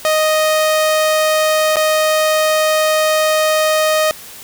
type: tone with dropouts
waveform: sawtooth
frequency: 622.3 Hz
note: D#5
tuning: in tune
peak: -8 dBFS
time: 0.05-4.11 s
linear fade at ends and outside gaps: 0 ms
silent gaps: 1.758-1.768 s
effects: white hiss -35 dBFS RMS until 4.43 s